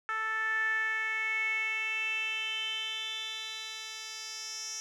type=tone with band-pass filter sweep; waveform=10% pulse; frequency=440 Hz; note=A4; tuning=in tune; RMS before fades=-34 dBFS; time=0.09-4.8 s; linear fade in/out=0 ms; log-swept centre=1500 to 5600 Hz; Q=6.7; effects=none